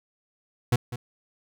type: tone with echo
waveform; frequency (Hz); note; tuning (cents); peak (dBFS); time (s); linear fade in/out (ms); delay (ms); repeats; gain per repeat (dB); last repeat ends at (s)
40% pulse; 120.6; B2; -41; -17; 0.72-0.76; 5; 200; 1; -13; 0.96
effects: none